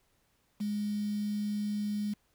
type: tone with quantisation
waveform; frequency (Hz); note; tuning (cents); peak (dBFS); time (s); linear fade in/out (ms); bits
sine; 207.7; G#3; 0; -30; 0.6-2.14; 10; 8
effects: pink hiss -72 dBFS RMS until 2.34 s